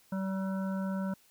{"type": "harmonic tone with a mistuned harmonic", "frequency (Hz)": 191.8, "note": "G3", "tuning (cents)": -37, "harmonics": [1, 3, 5, 7, 8], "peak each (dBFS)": [-31, -41, -45, -48, -49], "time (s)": [0.12, 1.14], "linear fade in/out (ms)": 5, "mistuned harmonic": 8, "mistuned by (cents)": -35, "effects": ["white hiss -64 dBFS RMS until 1.3 s"]}